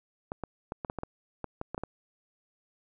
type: clicks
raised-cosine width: 1 ms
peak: -20 dBFS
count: 12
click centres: 0.319 / 0.437 / 0.721 / 0.848 / 0.899 / 0.987 / 1.034 / 1.443 / 1.614 / 1.746 / 1.779 / 1.836 s
effects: none